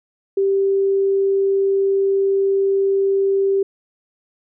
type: tone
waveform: sine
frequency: 391.6 Hz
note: G4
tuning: 2 cents flat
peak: -14 dBFS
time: 0.37-3.63 s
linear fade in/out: 5 ms
effects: none